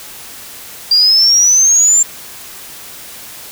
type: exponential sweep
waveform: sine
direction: up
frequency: 4738 to 7350 Hz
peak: -6 dBFS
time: 0.91-2.03 s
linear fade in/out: 5 ms
effects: white hiss -32 dBFS RMS until 3.51 s